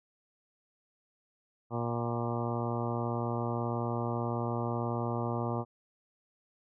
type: harmonic tone with a mistuned harmonic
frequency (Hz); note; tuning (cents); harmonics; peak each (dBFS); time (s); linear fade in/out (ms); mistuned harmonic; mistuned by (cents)
118.3; A#2; +26; 1 / 2 / 3 / 4 / 5 / 6 / 7 / 8 / 9 / 10; -34 / -37 / -39 / -40 / -41 / -42 / -42 / -43 / -44 / -44; 1.7-5.65; 50; 7; -25
effects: none